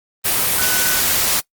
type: tone in noise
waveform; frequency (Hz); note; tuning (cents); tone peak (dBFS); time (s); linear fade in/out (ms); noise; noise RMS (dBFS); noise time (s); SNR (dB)
sine; 1493; F#6; +15; -23; 0.57-1.01; 20; white; -17; 0.24-1.41; -9
effects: noise-tail reverb RT60 0.1 s tail -21 dB re dry + Opus 32 kbps